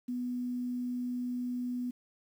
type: tone with quantisation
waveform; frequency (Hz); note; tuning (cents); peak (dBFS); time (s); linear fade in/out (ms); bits
sine; 246.9; B3; 0; -32; 0.08-1.91; 10; 10
effects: none